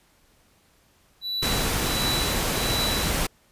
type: tone with tremolo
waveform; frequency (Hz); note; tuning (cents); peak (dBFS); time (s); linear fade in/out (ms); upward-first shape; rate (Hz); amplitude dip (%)
triangle; 3951; B7; 0; -23; 1.21-3.16; 50; triangle; 1.4; 100
type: noise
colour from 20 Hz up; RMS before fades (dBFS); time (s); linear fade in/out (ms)
pink; -25; 1.42-3.27; 10
effects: pink hiss -61 dBFS RMS until 3.51 s + resampled to 32000 Hz